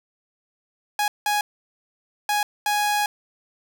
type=tone bursts at uneven times; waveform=sawtooth; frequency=830.6 Hz; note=G#5; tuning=in tune; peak=-16 dBFS; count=4; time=0.99-1.08 / 1.26-1.41 / 2.29-2.43 / 2.66-3.06 s; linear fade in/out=2 ms; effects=none